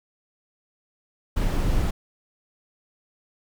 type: noise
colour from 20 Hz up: brown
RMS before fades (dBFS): -22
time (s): 1.36-1.91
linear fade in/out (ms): 10
effects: none